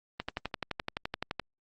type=click train; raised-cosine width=0.3 ms; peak=-16 dBFS; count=15; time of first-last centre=0.2-1.397 s; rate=11.7 Hz; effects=Opus 24 kbps